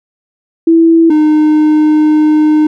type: tone pair in turn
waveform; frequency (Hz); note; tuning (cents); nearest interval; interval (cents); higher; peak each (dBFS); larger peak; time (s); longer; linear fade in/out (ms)
sine / triangle; 329.6 / 305.9; E4 / D#4; 0 / -29; minor second; 129; first; -3; neither; 0.67-1.1 / 1.1-2.67; second; 5
effects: none